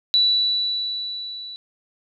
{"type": "tone with level ramp", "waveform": "sine", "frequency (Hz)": 3949, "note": "B7", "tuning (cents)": -1, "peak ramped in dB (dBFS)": [-13, -33], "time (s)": [0.14, 1.56], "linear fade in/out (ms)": 0, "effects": []}